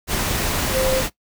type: tone in noise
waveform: sine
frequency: 523.3 Hz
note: C5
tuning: in tune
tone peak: -18 dBFS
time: 0.72-1.03 s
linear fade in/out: 50 ms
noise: pink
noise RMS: -22 dBFS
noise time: 0.07-1.1 s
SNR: +1 dB
effects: noise-tail reverb RT60 0.1 s tail -18 dB re dry